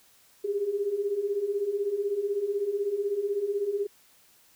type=beating tone pair; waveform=sine; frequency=392 / 408 Hz; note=G4 / G#4; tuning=0 / -31 cents; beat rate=16 Hz; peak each=-32 / -27 dBFS; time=0.44-3.87 s; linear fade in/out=10 ms; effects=white hiss -60 dBFS RMS until 4.55 s